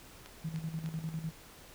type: click train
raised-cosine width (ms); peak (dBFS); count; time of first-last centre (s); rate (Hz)
0.2; -30; 3; 0.26-0.861; 3.33
type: tone with tremolo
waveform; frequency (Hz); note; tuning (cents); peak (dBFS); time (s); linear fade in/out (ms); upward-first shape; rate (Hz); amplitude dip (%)
sine; 160.5; E3; -46; -33; 0.44-1.31; 10; square; 10; 65
effects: pink hiss -54 dBFS RMS until 1.74 s